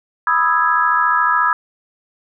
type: chord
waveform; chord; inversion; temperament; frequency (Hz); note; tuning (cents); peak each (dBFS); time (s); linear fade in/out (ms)
sine; E major seventh; second; equal; 987.8 / 1244.5 / 1318.5 / 1661.2; B5 / D#6 / E6 / G#6; 0 / 0 / 0 / 0; -18; 0.27-1.53; 2
effects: none